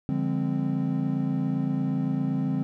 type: chord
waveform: triangle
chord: D half-diminished seventh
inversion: none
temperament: equal with one note detuned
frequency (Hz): 146.83 / 174.61 / 204.3 / 261.6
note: D3 / F3 / Ab3 / C4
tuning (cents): 0 / 0 / -28 / 0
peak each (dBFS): -27 / -29 / -29 / -26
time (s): 0.09-2.63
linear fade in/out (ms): 0
effects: none